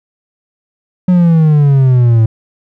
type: exponential sweep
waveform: triangle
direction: down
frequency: 183.7 to 110 Hz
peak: -3 dBFS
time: 1.08-2.26 s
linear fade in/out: 5 ms
effects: none